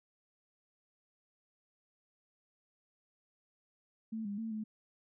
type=tone with pitch steps; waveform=sine; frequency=221.9 / 202.7 / 224.3 / 216.1 Hz; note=A3 / G#3 / A3 / A3; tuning=+15 / -42 / +34 / -31 cents; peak=-36 dBFS; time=4.12-4.64 s; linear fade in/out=10 ms; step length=130 ms; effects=none